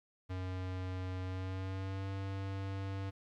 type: tone with pitch glide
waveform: square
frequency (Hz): 92.5 to 97.27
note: F#2 to G2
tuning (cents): 0 to -13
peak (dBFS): -38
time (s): 0.29-3.11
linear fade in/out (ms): 20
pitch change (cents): +87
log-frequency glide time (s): 1.23-2.09
effects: low-pass 4000 Hz 12 dB/octave + 12-bit